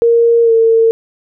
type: tone with pitch glide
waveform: sine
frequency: 466.1 to 453.1 Hz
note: A#4 to A#4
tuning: 0 to -49 cents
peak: -6 dBFS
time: 0.02-0.91 s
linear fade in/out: 0 ms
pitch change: -49 cents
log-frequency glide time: 0.43-0.52 s
effects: none